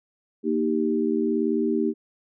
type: chord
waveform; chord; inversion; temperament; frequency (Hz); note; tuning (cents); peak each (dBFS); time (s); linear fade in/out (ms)
sine; Eb major; second; equal; 233.1 / 311.1 / 392; Bb3 / Eb4 / G4; 0 / 0 / 0; -25; 0.43-1.94; 50
effects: none